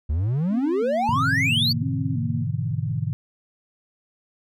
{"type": "exponential sweep", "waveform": "triangle", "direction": "up", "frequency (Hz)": [69.2, 4699], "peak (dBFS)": -18, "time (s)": [0.09, 1.73], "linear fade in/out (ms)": 10}
{"type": "tone with vibrato", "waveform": "sine", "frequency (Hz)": 248.5, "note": "B3", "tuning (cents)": 11, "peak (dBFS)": -28, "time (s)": [0.49, 2.46], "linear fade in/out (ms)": 50, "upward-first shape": "square", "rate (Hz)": 1.5, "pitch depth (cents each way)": 120}
{"type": "chord", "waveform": "sine", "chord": "E dominant seventh", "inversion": "first", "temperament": "just", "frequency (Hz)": [103.01, 123.61, 148.33, 164.81], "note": ["G#2", "B2", "D3", "E3"], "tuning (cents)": [-14, 2, 18, 0], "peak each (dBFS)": [-28, -27, -28, -31], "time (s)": [1.09, 3.13], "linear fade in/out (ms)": 0}
{"effects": []}